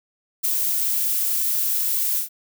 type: noise with ADSR envelope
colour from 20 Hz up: violet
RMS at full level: -19 dBFS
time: 0.43-2.29 s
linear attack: 22 ms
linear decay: 3 ms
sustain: -3 dB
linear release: 110 ms
effects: none